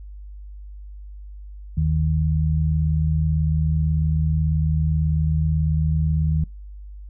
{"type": "tone pair together", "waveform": "sine", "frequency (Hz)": [77.78, 156], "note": ["D#2", "D#3"], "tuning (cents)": [0, 5], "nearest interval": "octave", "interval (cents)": 1205, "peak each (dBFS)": [-20, -20], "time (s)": [1.77, 6.44], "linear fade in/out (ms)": 5, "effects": ["noise-tail reverb RT60 0.2 s tail -26 dB re dry", "added 50 Hz sine -35 dBFS peak until 7.09 s"]}